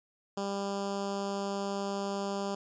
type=tone with notch filter; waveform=10% pulse; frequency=198.7 Hz; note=G3; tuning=24 cents sharp; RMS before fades=-34 dBFS; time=0.37-2.55 s; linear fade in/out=5 ms; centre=2100 Hz; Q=0.65; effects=resampled to 16000 Hz